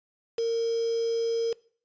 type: tone with quantisation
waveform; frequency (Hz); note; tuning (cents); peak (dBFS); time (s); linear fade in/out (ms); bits
sine; 460; A#4; -23; -24; 0.38-1.53; 5; 6
effects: noise-tail reverb RT60 0.5 s tail -22 dB re dry + resampled to 16000 Hz